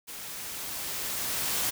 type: noise with level ramp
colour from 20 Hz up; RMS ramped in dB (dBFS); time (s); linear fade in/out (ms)
white; -41 to -28; 0.07-1.71; 20
effects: none